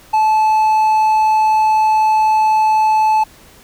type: tone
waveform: triangle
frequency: 868 Hz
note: A5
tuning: 24 cents flat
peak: -8 dBFS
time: 0.13-3.24 s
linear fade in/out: 10 ms
effects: pink hiss -44 dBFS RMS until 3.63 s